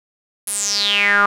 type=tone with band-pass filter sweep; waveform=sawtooth; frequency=203.3 Hz; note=G#3; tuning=37 cents flat; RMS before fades=-17 dBFS; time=0.47-1.26 s; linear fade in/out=5 ms; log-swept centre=11000 to 1200 Hz; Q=8; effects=none